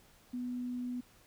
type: tone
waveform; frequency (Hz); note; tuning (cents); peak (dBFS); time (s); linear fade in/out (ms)
sine; 247; B3; 0; -35; 0.33-1.01; 10
effects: pink hiss -63 dBFS RMS until 1.26 s